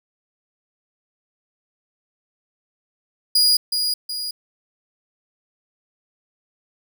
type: tone with echo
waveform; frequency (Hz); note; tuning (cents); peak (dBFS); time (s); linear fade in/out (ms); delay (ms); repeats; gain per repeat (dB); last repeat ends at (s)
40% pulse; 4888; D#8; -32; -12; 3.35-3.57; 5; 370; 2; -6; 4.31
effects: none